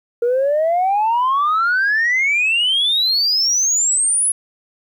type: exponential sweep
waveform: sine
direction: up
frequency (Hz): 466.2 to 10548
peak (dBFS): -12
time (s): 0.22-4.32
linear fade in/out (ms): 5
effects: tanh soft clip ceiling -11 dBFS + 9-bit